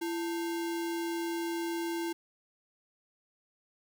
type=tone with sample-and-hold; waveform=sine; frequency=336.4 Hz; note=E4; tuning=35 cents sharp; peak=-31 dBFS; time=0.01-2.13 s; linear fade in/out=10 ms; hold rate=1225 Hz; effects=none